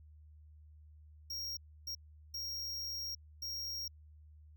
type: tone bursts at uneven times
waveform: square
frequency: 5588 Hz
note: F8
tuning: in tune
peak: -39 dBFS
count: 4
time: 1.3-1.57 / 1.87-1.95 / 2.34-3.15 / 3.42-3.88 s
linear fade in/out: 5 ms
effects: added 76 Hz sine -55 dBFS peak until 4.56 s